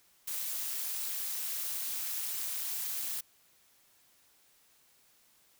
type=noise with amplitude modulation; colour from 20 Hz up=blue; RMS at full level=-33 dBFS; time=0.27-3.21 s; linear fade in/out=10 ms; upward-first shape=sine; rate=229 Hz; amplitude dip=70%; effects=white hiss -66 dBFS RMS until 5.59 s